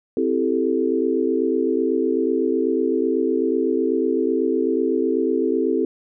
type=chord; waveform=sine; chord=A minor seventh; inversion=first; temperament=equal; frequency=261.6 / 329.6 / 392 / 440 Hz; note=C4 / E4 / G4 / A4; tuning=0 / 0 / 0 / 0 cents; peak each=-23 dBFS; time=0.17-5.85 s; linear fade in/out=2 ms; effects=none